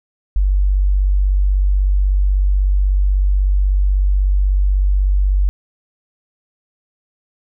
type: tone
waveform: sine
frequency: 48.13 Hz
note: G1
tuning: 31 cents flat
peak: -11 dBFS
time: 0.36-5.49 s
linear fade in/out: 0 ms
effects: none